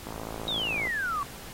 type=click train; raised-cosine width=1 ms; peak=-23 dBFS; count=45; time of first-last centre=0.07-0.871 s; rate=54.9 Hz
type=exponential sweep; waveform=sine; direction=down; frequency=3833 to 1108.7 Hz; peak=-27 dBFS; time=0.48-1.23 s; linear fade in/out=0 ms
effects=pink hiss -44 dBFS RMS until 1.53 s + AAC 48 kbps